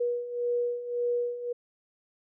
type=beating tone pair; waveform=sine; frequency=481.3 / 483.1 Hz; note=B4 / B4; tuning=-45 / -38 cents; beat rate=1.8 Hz; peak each=-33 / -28 dBFS; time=0-1.53 s; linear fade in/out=10 ms; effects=none